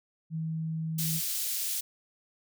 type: tone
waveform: sine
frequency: 160.5 Hz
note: E3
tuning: 46 cents flat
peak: -30 dBFS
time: 0.3-1.21 s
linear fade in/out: 50 ms
type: high-pass noise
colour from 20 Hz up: white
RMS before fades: -32 dBFS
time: 0.98-1.81 s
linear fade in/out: 10 ms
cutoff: 3700 Hz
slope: 12 dB/octave
effects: none

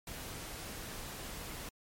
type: noise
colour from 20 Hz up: pink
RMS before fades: -44 dBFS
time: 0.07-1.69 s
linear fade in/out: 2 ms
effects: MP3 64 kbps

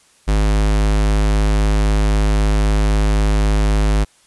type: tone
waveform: square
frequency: 51.91 Hz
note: G#1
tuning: in tune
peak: -13 dBFS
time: 0.27-4.05 s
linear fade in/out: 20 ms
effects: white hiss -53 dBFS RMS until 4.26 s + resampled to 24000 Hz

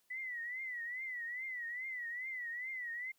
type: tone with vibrato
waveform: sine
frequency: 1975.5 Hz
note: B6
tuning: in tune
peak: -39 dBFS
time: 0.1-3.12 s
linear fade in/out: 10 ms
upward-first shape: triangle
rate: 2.4 Hz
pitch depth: 130 cents each way
effects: white hiss -75 dBFS RMS until 3.18 s

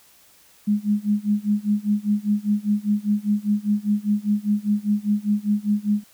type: tone with tremolo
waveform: sine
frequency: 207.7 Hz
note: G#3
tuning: in tune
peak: -15 dBFS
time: 0.67-6.04 s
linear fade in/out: 10 ms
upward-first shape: sine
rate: 5 Hz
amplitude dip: 95%
effects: white hiss -54 dBFS RMS until 6.13 s

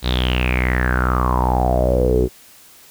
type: tone with low-pass filter sweep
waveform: sawtooth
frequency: 62.4 Hz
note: B1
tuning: 19 cents sharp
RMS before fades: -17 dBFS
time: 0.02-2.29 s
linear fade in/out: 50 ms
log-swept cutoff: 4000 to 380 Hz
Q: 9
effects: white hiss -46 dBFS RMS until 2.9 s

